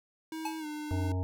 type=tone with pitch glide; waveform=square; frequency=319.1 to 301.2 Hz; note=D#4 to D4; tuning=+44 to +44 cents; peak=-37 dBFS; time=0.32-1.12 s; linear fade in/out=2 ms; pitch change=-100 cents; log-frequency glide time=0.59-0.66 s
type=tone with exponential decay; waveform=square; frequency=860 Hz; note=A5; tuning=40 cents flat; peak=-31 dBFS; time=0.45-0.65 s; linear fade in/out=5 ms; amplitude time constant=42 ms
type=harmonic tone; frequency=92.1 Hz; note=F#2; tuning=7 cents flat; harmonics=1 / 3 / 5 / 7 / 9 / 10; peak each=-29 / -39 / -43 / -46 / -48 / -49 dBFS; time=0.91-1.23 s; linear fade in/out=0 ms
effects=none